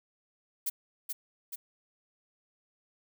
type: noise with echo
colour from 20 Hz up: violet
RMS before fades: -31 dBFS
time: 0.66-0.7 s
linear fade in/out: 10 ms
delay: 430 ms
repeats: 2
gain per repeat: -4 dB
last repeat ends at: 1.56 s
effects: none